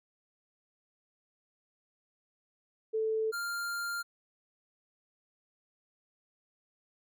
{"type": "tone pair in turn", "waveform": ["sine", "square"], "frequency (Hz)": [440, 1396.9], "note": ["A4", "F6"], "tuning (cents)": [0, 0], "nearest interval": "octave + minor sixth", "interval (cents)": 2000, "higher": "second", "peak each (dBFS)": [-28, -34], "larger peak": "first", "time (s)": [[2.93, 3.32], [3.32, 4.03]], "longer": "second", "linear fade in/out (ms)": 20, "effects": []}